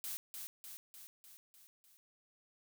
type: noise with echo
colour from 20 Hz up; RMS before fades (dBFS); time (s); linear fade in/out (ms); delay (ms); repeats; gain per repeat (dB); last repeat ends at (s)
blue; -42; 0.04-0.17; 0; 300; 6; -4; 1.97
effects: none